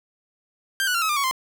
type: tone with pitch steps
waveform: sawtooth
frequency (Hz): 1581 / 1475.1 / 1376.3 / 1284.2 / 1198.2 / 1117.9 / 1043.1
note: G6 / F#6 / F6 / E6 / D6 / C#6 / C6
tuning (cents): +14 / -6 / -26 / -46 / +34 / +14 / -6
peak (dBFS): -17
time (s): 0.8-1.311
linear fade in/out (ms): 0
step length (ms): 73
effects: none